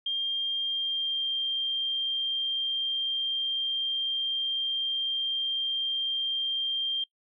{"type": "tone with pitch glide", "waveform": "sine", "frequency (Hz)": [3200, 3182], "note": ["G7", "G7"], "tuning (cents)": [35, 25], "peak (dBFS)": -26, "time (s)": [0.06, 7.04], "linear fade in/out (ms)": 5, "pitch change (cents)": -10, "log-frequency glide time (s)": [0.62, 1.33], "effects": ["noise-tail reverb RT60 0.1 s tail -23 dB re dry"]}